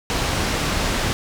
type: low-pass noise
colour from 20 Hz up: pink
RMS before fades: -22 dBFS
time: 0.1-1.13 s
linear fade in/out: 0 ms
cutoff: 7000 Hz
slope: 12 dB/octave
effects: none